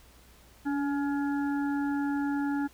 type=harmonic tone with a mistuned harmonic; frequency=281.4 Hz; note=C#4; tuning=26 cents sharp; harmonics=1 / 3 / 5 / 6; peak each=-27 / -37 / -41 / -43 dBFS; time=0.65-2.68 s; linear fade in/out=20 ms; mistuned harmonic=1; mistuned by=+23 cents; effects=added 60 Hz sine -58 dBFS peak until 2.73 s + pink hiss -58 dBFS RMS until 2.73 s